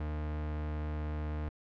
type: tone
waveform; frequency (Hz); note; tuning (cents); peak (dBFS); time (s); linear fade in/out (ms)
40% pulse; 75.9; D#2; -42; -33; 0-1.49; 5
effects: low-pass 2000 Hz 12 dB/octave